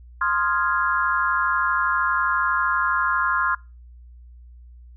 sine chord, F minor seventh, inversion second, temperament equal, 1046.5 / 1244.5 / 1396.9 / 1661.2 Hz, C6 / Eb6 / F6 / Ab6, 0 / 0 / 0 / 0 cents, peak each -23 / -27 / -23 / -26 dBFS, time 0.21-3.55 s, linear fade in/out 5 ms, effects noise-tail reverb RT60 0.3 s tail -25 dB re dry + added 60 Hz sine -42 dBFS peak until 4.96 s

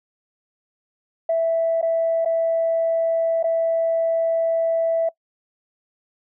sine tone with dropouts, 659.3 Hz, E5, in tune, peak -16 dBFS, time 1.29-5.09 s, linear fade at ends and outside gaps 5 ms, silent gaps 1.815-1.826 / 2.249-2.257 / 3.429-3.44 s, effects noise-tail reverb RT60 0.1 s tail -22 dB re dry + tanh soft clip ceiling -12 dBFS

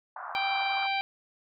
white band-pass noise, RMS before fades -39 dBFS, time 0.16-0.87 s, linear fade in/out 5 ms, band 700 to 1400 Hz, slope 48 dB/octave
harmonic tone, 784 Hz, G5, in tune, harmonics 1 / 2 / 3 / 4 / 5 / 6, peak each -29 / -40 / -31 / -38 / -39 / -43 dBFS, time 0.35-1.01 s, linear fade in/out 0 ms
effects none

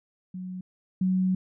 sine tone pair in turn, 184 / 186.03 Hz, F#3 / F#3, -9 / +10 cents, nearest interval unison, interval 19 cents, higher second, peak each -33 / -21 dBFS, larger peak second, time 0.34-0.61 / 1.01-1.35 s, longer second, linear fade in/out 5 ms, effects none

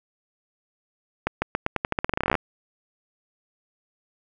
accelerating click train, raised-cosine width 0.5 ms, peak -7 dBFS, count 21, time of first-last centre 1.27-2.353 s, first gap 150 ms, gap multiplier 0.87, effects none

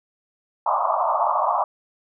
white band-pass noise, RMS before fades -21 dBFS, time 0.66-1.64 s, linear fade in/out 2 ms, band 600 to 1200 Hz, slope 96 dB/octave, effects none

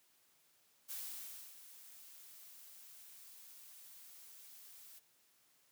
blue noise with ADSR envelope, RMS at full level -44 dBFS, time 0.88-5 s, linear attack 30 ms, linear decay 620 ms, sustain -13 dB, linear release 21 ms, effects white hiss -72 dBFS RMS until 5.71 s + high-pass 100 Hz 12 dB/octave

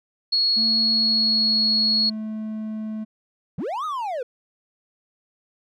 sine tone, 4333 Hz, C#8, 40 cents flat, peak -17 dBFS, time 0.32-2.1 s, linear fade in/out 10 ms
triangle tone with pitch glide, 223.2 to 217.1 Hz, A3 to A3, +25 to -23 cents, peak -25 dBFS, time 0.56-3.05 s, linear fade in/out 20 ms, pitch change -48 cents, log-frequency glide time 0.89-1.62 s
triangle linear two-way sweep, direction up then down, 123.47 to 1285 to 466.4 Hz, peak -23 dBFS, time 3.58-4.23 s, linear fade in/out 5 ms, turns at 3.85 s
effects none

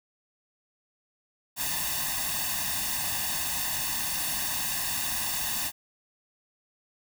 white noise with comb filter, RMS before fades -30 dBFS, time 1.56-5.72 s, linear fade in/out 50 ms, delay 1.1 ms, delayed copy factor +0.9, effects none

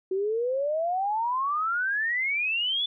sine exponential sweep, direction up, 370 to 3499 Hz, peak -24 dBFS, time 0.11-2.86 s, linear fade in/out 5 ms, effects none

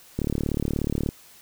click train, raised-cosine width 3 ms, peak -12 dBFS, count 34, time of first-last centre 0.19-1.089 s, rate 36.7 Hz, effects white hiss -51 dBFS RMS until 1.41 s

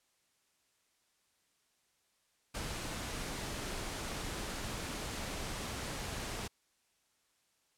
pink noise, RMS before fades -40 dBFS, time 2.54-6.48 s, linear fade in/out 10 ms, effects white hiss -75 dBFS RMS until 7.77 s + low-pass 10000 Hz 12 dB/octave

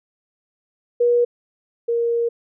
sine tone pair in turn, 480.5 / 468.4 Hz, B4 / A#4, -48 / +8 cents, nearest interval unison, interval 44 cents, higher first, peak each -13 / -17 dBFS, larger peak first, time 1-1.25 / 1.88-2.29 s, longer second, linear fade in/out 10 ms, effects none

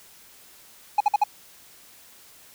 triangle tone bursts, 833 Hz, G#5, 5 cents sharp, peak -13 dBFS, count 4, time 0.98-1.239 s, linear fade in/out 5 ms, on 25 ms, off 53 ms, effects white hiss -51 dBFS RMS until 2.54 s

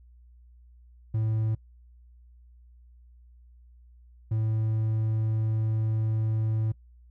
triangle tone pair in turn, 110 / 110 Hz, A2 / A2, 0 / 0 cents, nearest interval unison, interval 0 cents, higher neither, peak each -22 dBFS, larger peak neither, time 1.14-1.55 / 4.31-6.72 s, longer second, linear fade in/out 5 ms, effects noise-tail reverb RT60 0.1 s tail -22 dB re dry + added 60 Hz sine -51 dBFS peak until 7.1 s

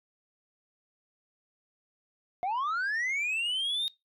sine linear sweep, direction up, 695 to 3729 Hz, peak -25 dBFS, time 2.43-3.88 s, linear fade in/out 0 ms, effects noise-tail reverb RT60 0.2 s tail -23 dB re dry + tanh soft clip ceiling -27 dBFS

